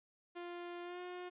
sawtooth tone with pitch glide, 349.2 to 358.8 Hz, F4 to F4, 0 to +47 cents, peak -40 dBFS, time 0.35-1.3 s, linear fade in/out 20 ms, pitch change +47 cents, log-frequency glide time 0.83-1 s, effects resampled to 8000 Hz

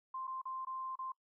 sine tone with dropouts, 1046.5 Hz, C6, in tune, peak -39 dBFS, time 0.14-1.12 s, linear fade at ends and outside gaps 5 ms, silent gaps 0.271-0.276 / 0.416-0.454 / 0.65-0.669 / 0.956-0.989 s, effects noise-tail reverb RT60 0.1 s tail -23 dB re dry

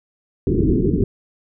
white low-pass noise, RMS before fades -17 dBFS, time 0.47-1.04 s, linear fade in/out 2 ms, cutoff 420 Hz, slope 96 dB/octave, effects none

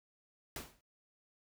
pink noise with exponential decay, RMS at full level -39 dBFS, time 0.56-0.81 s, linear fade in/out 2 ms, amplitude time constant 54 ms, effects noise-tail reverb RT60 0.1 s tail -21 dB re dry

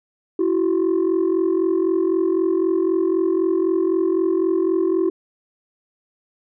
sine tone pair together, 332.6 / 376.5 Hz, E4 / F#4, +16 / +30 cents, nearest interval major second, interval 214 cents, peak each -17 dBFS, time 0.39-5.1 s, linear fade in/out 5 ms, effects tanh soft clip ceiling -13 dBFS

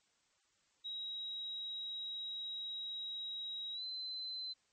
sine tone with pitch glide, 3831 to 4059 Hz, A#7 to B7, +47 to +47 cents, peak -40 dBFS, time 0.84-4.54 s, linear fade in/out 20 ms, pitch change +100 cents, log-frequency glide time 3.73-3.83 s, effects white hiss -75 dBFS RMS until 4.72 s + MP3 32 kbps

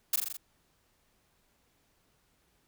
blue noise with echo, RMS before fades -26 dBFS, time 0.13-0.16 s, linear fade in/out 5 ms, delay 42 ms, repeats 5, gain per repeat -3 dB, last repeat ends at 0.37 s, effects pink hiss -71 dBFS RMS until 2.67 s

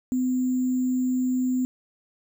sine tone with sample-and-hold, 254.3 Hz, C4, 49 cents flat, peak -21 dBFS, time 0.12-1.65 s, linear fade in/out 0 ms, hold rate 7350 Hz, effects none

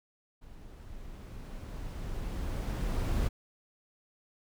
brown noise with level ramp, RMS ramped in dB -50 to -28 dBFS, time 0.41-3.29 s, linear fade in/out 20 ms, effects none

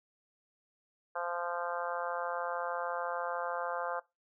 harmonic tone, 173.5 Hz, F3, 11 cents flat, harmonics 3 / 4 / 5 / 6 / 7 / 8 / 9, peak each -39 / -40 / -41 / -42 / -42 / -43 / -44 dBFS, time 1.15-4 s, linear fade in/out 10 ms, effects noise-tail reverb RT60 0.2 s tail -19 dB re dry

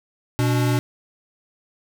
square tone pair together, 122.1 / 290.4 Hz, B2 / D4, -19 / -19 cents, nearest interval octave + minor third, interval 1500 cents, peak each -19 / -25 dBFS, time 0.39-0.79 s, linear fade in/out 0 ms, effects none

